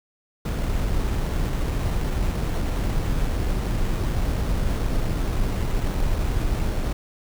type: noise with sample-and-hold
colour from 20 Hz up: brown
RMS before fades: -23 dBFS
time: 0.45-6.93 s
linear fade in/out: 5 ms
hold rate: 4900 Hz
effects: none